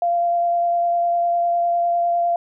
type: tone with vibrato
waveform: sine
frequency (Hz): 691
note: F5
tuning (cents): -19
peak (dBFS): -16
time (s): 0.02-2.36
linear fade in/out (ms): 2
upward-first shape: sine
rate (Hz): 9.9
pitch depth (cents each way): 10
effects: none